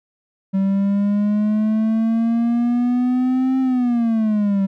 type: exponential two-way sweep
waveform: triangle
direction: up then down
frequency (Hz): 192.2 to 263.4 to 192.2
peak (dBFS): -13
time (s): 0.53-4.67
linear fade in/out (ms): 20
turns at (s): 3.6
effects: none